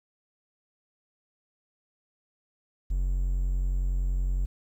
triangle tone, 45.38 Hz, F#1, 33 cents flat, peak -22 dBFS, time 2.9-4.46 s, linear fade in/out 10 ms, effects 10-bit

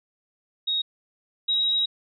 sine tone pair in turn, 3765 / 3822 Hz, A#7 / A#7, +16 / +43 cents, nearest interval unison, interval 27 cents, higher second, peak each -22 / -20 dBFS, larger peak second, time 0.67-0.82 / 1.48-1.86 s, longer second, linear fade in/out 10 ms, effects none

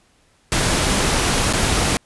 pink noise with dropouts, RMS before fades -18 dBFS, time 0.52-1.97 s, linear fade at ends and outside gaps 0 ms, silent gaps 1.527-1.535 s, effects pink hiss -58 dBFS RMS until 2.05 s + resampled to 24000 Hz

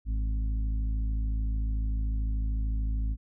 harmonic tone with a mistuned harmonic, 53.5 Hz, A1, 48 cents flat, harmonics 1 / 2 / 3 / 4 / 5, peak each -26 / -40 / -48 / -46 / -46 dBFS, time 0.05-3.17 s, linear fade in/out 50 ms, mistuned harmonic 3, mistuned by +49 cents, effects none

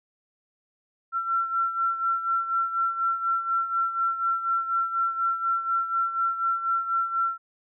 sine beating tone pair, 1353 / 1357.1 Hz, E6 / E6, +45 / +50 cents, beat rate 4.1 Hz, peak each -24 / -30 dBFS, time 1.12-7.38 s, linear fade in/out 50 ms, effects none

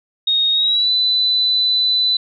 sine tone with pitch glide, 3729 to 3997 Hz, A#7 to B7, 0 to +20 cents, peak -13 dBFS, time 0.27-2.17 s, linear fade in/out 5 ms, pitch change +120 cents, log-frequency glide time 0.52-0.91 s, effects none

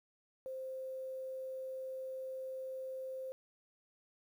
sine tone with quantisation, 523.3 Hz, C5, in tune, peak -40 dBFS, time 0.46-3.32 s, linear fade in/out 0 ms, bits 11, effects none

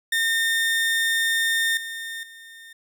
30% pulse tone with level steps, 1820 Hz, A#6, 42 cents flat, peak -17 / -28 / -39 dBFS, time 0.12-2.73 s, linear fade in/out 5 ms, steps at 1.77 / 2.23 s, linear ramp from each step 2 ms, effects none

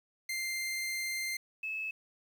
sawtooth / sine tone pair in turn, 2094 / 2599 Hz, C7 / E7, +1 / -25 cents, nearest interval major third, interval 374 cents, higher second, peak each -30 / -34 dBFS, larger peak first, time 0.29-1.37 / 1.63-1.91 s, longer first, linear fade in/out 5 ms, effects 10-bit

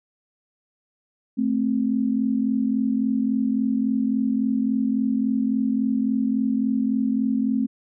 sine tone pair together, 219.4 / 263 Hz, A3 / C4, -5 / +9 cents, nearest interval minor third, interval 314 cents, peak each -22 dBFS, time 1.37-7.67 s, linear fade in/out 20 ms, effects none

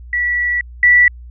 sine tone pair in turn, 1948 / 1958.2 Hz, B6 / B6, -24 / -15 cents, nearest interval unison, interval 9 cents, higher second, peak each -14 / -6 dBFS, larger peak second, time 0.13-0.61 / 0.83-1.08 s, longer first, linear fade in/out 2 ms, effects added 60 Hz sine -32 dBFS peak until 1.3 s

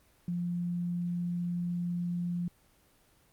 sine tone, 174.61 Hz, F3, in tune, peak -30 dBFS, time 0.28-2.48 s, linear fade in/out 2 ms, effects pink hiss -65 dBFS RMS until 3.32 s + Opus 24 kbps

